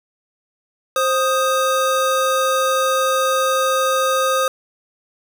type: tone pair together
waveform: square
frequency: 525.7 / 1244.5 Hz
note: C5 / D#6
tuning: +8 / 0 cents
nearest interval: octave + minor third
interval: 1492 cents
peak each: -19 dBFS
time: 0.96-4.48 s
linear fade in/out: 2 ms
effects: none